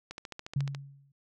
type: click train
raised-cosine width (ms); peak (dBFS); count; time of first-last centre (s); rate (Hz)
0.2; -23; 10; 0.11-0.748; 14.1
type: tone with exponential decay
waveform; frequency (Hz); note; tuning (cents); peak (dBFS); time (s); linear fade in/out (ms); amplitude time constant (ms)
sine; 139.3; C#3; +9; -24; 0.56-1.12; 5; 120
effects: none